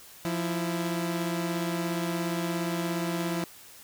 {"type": "tone pair together", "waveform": "sawtooth", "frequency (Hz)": [173.34, 329.6], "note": ["F3", "E4"], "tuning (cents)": [-13, 0], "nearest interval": "major seventh", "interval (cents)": 1113, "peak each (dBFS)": [-26, -28], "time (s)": [0.25, 3.44], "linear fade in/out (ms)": 0, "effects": ["white hiss -50 dBFS RMS until 3.83 s"]}